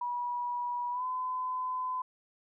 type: tone with pitch glide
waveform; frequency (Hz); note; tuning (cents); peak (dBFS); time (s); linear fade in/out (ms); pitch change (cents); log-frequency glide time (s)
sine; 971 to 1015.2; B5 to B5; -30 to +47; -31; 0.01-2.02; 5; +77; 0.91-1.04
effects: none